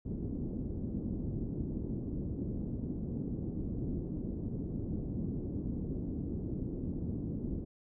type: low-pass noise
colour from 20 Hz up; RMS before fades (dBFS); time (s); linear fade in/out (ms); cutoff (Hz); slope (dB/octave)
white; -37; 0.05-7.65; 10; 300; 24
effects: none